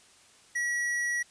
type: tone with tanh clipping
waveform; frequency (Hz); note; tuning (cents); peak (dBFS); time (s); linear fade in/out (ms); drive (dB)
triangle; 1926; B6; -44; -29; 0.55-1.23; 10; 18
effects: white hiss -58 dBFS RMS until 1.3 s + resampled to 22050 Hz